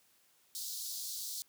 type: high-pass noise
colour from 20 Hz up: pink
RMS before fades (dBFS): -41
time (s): 0.55-1.42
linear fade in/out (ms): 0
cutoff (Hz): 3900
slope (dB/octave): 48
effects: white hiss -69 dBFS RMS until 1.48 s + high-pass 80 Hz 12 dB/octave